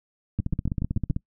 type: two click trains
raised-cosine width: 5 ms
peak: -14 / -14 dBFS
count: 6 / 13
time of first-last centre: 0.39-1.107 / 0.4-1.164 s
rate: 6.97 / 15.7 Hz
effects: noise-tail reverb RT60 0.1 s tail -25 dB re dry